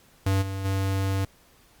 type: tone with level steps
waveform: square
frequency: 96.8 Hz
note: G2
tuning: 21 cents flat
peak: -21 / -30 / -24 dBFS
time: 0.26-1.25 s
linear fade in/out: 5 ms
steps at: 0.41 / 0.64 s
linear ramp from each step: 20 ms
effects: pink hiss -58 dBFS RMS until 1.8 s + Opus 48 kbps